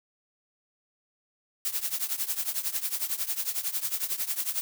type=noise with tremolo; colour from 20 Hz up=blue; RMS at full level=-27 dBFS; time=1.65-4.61 s; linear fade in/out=0 ms; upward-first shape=triangle; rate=11 Hz; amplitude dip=90%; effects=none